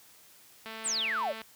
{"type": "click train", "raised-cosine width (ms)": 0.3, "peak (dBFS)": -26, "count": 169, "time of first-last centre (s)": [0.66, 1.417], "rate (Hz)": 222}
{"type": "exponential sweep", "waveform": "sine", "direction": "down", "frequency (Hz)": [9200, 523.3], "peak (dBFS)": -28, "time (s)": [0.84, 1.33], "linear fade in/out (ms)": 20}
{"effects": ["white hiss -57 dBFS RMS until 1.55 s", "high-pass 60 Hz 12 dB/octave"]}